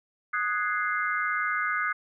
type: chord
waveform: sine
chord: Ab dominant seventh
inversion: second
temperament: equal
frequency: 1244.5 / 1480 / 1661.2 / 2093 Hz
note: Eb6 / Gb6 / Ab6 / C7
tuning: 0 / 0 / 0 / 0 cents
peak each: -29 / -30 / -33 / -32 dBFS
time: 0.33-1.93 s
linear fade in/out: 10 ms
effects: none